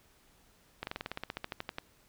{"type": "slowing click train", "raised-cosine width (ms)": 0.3, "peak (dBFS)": -20, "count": 16, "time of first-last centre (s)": [0.83, 1.784], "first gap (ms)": 41, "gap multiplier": 1.06, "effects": ["pink hiss -65 dBFS RMS until 2.08 s"]}